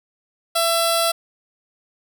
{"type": "tone with notch filter", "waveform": "10% pulse", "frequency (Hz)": 670, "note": "E5", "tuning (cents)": 28, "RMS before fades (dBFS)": -19, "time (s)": [0.55, 1.12], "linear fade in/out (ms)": 10, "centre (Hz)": 2200, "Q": 0.88, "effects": []}